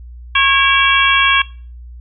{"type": "harmonic tone with a mistuned harmonic", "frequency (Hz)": 547, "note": "C#5", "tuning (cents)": -23, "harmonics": [2, 3, 4, 5, 6], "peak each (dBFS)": [-16, -16, -16, -16, -16], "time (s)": [0.35, 1.42], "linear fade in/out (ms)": 5, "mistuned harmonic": 4, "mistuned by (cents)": 87, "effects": ["noise-tail reverb RT60 0.4 s tail -21 dB re dry", "added 60 Hz sine -31 dBFS peak until 2 s"]}